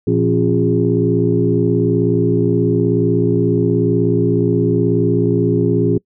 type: tone cluster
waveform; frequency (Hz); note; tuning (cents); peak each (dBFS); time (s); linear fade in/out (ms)
sine; 115.8 / 172.3 / 271.2 / 353.3 / 412.3; A#2 / F3 / C#4 / F4 / G#4; -11 / -23 / -38 / +20 / -13; -18; 0.07-5.98; 5
effects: noise-tail reverb RT60 0.1 s tail -25 dB re dry + tanh soft clip ceiling 0 dBFS